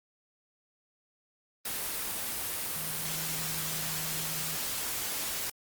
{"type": "tone in noise", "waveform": "sine", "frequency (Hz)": 159, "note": "D#3", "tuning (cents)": 38, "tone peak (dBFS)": -42, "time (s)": [2.76, 4.57], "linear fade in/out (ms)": 5, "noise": "white", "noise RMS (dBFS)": -34, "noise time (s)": [1.65, 5.5], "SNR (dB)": -11, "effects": ["Opus 24 kbps"]}